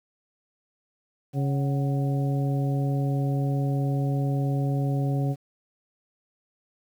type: harmonic tone with a mistuned harmonic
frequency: 138.59 Hz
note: C#3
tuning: in tune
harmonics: 1 / 2 / 3 / 4 / 5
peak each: -23 / -31 / -37 / -37 / -38 dBFS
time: 1.33-5.36 s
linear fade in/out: 50 ms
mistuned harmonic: 5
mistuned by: +110 cents
effects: 9-bit